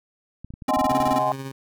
clicks, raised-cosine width 5 ms, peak -25 dBFS, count 11, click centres 0.446 / 0.505 / 0.539 / 0.622 / 0.771 / 0.813 / 0.854 / 0.914 / 1.004 / 1.069 / 1.118 s
square tone bursts, 263.5 Hz, C4, 12 cents sharp, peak -22 dBFS, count 10, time 0.68-1.188 s, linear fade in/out 5 ms, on 31 ms, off 22 ms
sine chord, Ab dominant seventh, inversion second, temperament just, 623 / 747.5 / 830.6 / 1038.3 Hz, Eb5 / Gb5 / Ab5 / C6, +2 / +17 / 0 / -14 cents, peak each -25 dBFS, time 0.69-1.32 s, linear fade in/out 0 ms
20% pulse tone with tremolo, 135 Hz, C#3, 45 cents flat, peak -25 dBFS, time 0.89-1.52 s, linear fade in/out 10 ms, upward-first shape sine, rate 16 Hz, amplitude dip 40%
effects none

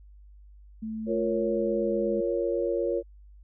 sine tone with pitch glide, 220 to 211.4 Hz, A3 to G#3, 0 to +31 cents, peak -31 dBFS, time 0.82-2.21 s, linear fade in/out 10 ms, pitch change -69 cents, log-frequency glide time 1.12-2.02 s
sine chord, Bb minor, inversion second, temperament equal, 349.2 / 466.2 / 554.4 Hz, F4 / Bb4 / Db5, 0 / 0 / 0 cents, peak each -29 dBFS, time 1.06-3.03 s, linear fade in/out 50 ms
effects added 50 Hz sine -48 dBFS peak until 3.43 s

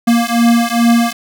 square beating tone pair, 233.1 / 235.5 Hz, A#3 / A#3, 0 / +18 cents, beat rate 2.4 Hz, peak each -13 dBFS, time 0.07-1.13 s, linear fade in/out 10 ms, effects none

